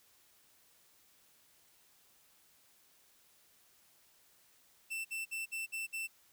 45% pulse tone bursts, 2673 Hz, E7, 23 cents sharp, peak -37 dBFS, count 6, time 4.9-6.075 s, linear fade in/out 20 ms, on 150 ms, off 55 ms, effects white hiss -67 dBFS RMS until 6.32 s

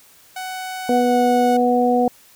sawtooth tone with pitch glide, 746 to 736.6 Hz, F#5 to F#5, +14 to -8 cents, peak -23 dBFS, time 0.36-1.57 s, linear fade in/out 5 ms, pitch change -22 cents, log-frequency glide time 0.9-1.18 s
harmonic tone, 245.5 Hz, B3, 10 cents flat, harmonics 1 / 2 / 3, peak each -18 / -18 / -18 dBFS, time 0.89-2.08 s, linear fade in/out 2 ms
effects white hiss -50 dBFS RMS until 2.35 s

